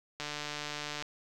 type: click train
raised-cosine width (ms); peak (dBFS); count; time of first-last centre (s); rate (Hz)
0.2; -20; 123; 0.2-1.024; 148
effects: none